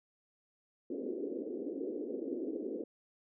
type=band-pass noise; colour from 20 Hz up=pink; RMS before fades=-39 dBFS; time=0.9-2.84 s; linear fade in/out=5 ms; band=260 to 480 Hz; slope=48 dB/octave; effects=none